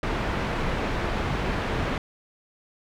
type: low-pass noise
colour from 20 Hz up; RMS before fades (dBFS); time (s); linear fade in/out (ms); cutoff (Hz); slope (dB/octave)
pink; -27; 0.03-1.98; 2; 2300; 12
effects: none